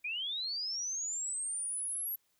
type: linear sweep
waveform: sine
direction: up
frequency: 2349 to 11700 Hz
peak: -34 dBFS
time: 0.04-2.16 s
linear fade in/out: 10 ms
effects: white hiss -75 dBFS RMS until 2.39 s